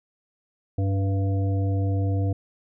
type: harmonic tone with a mistuned harmonic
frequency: 98 Hz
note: G2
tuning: in tune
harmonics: 1 / 3 / 5 / 7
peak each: -21 / -31 / -35 / -38 dBFS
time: 0.78-2.33 s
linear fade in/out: 5 ms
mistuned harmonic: 3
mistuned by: -31 cents
effects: none